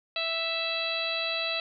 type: harmonic tone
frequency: 659.3 Hz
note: E5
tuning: in tune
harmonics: 1 / 2 / 3 / 4 / 5 / 6 / 7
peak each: -35 / -39 / -41 / -32 / -38 / -32 / -43 dBFS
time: 0.16-1.6 s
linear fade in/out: 2 ms
effects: none